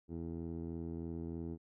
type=tone with low-pass filter; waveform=15% pulse; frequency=83.2 Hz; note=E2; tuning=17 cents sharp; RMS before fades=-42 dBFS; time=0.08-1.58 s; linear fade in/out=50 ms; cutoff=400 Hz; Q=1.8; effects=none